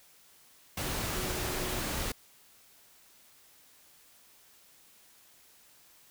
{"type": "tone in noise", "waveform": "sine", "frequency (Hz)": 366.5, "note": "F#4", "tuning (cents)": -16, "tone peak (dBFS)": -40, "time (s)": [1.15, 1.8], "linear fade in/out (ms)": 5, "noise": "pink", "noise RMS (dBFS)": -34, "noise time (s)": [0.77, 2.12], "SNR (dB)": -9, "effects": ["white hiss -60 dBFS RMS until 6.1 s"]}